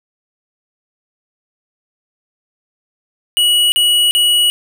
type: tone bursts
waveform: square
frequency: 2925 Hz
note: F#7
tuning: 21 cents flat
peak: -10 dBFS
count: 3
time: 3.37-4.5 s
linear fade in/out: 0 ms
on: 350 ms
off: 40 ms
effects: none